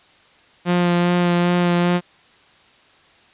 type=tone with vibrato; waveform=sawtooth; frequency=175.5 Hz; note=F3; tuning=9 cents sharp; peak=-11 dBFS; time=0.65-2.01 s; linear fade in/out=50 ms; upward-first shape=sine; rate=2.5 Hz; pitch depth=14 cents each way; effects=white hiss -52 dBFS RMS until 3.33 s + resampled to 8000 Hz